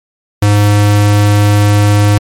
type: tone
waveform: square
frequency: 103.2 Hz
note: G#2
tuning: 10 cents flat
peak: -6 dBFS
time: 0.42-2.18 s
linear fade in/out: 5 ms
effects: MP3 64 kbps